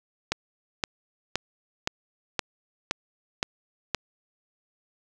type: click train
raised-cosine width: 0.2 ms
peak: -7 dBFS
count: 8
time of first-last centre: 0.32-3.947 s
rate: 1.93 Hz
effects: none